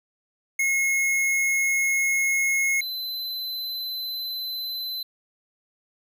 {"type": "tone pair in turn", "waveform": "square", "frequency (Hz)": [2167, 4041], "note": ["C#7", "B7"], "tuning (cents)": [-40, 39], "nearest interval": "major seventh", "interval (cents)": 1079, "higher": "second", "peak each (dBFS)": [-21, -29], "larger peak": "first", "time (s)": [[0.59, 2.81], [2.81, 5.03]], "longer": "neither", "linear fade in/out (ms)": 5, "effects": []}